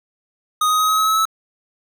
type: tone with pitch steps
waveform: square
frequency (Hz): 1244.5 / 1253.9 / 1263.3 / 1272.9 / 1282.4 / 1292.1 / 1301.9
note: D#6 / D#6 / D#6 / D#6 / E6 / E6 / E6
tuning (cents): 0 / +13 / +26 / +39 / -48 / -35 / -22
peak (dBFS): -15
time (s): 0.61-1.254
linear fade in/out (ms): 5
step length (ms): 92
effects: none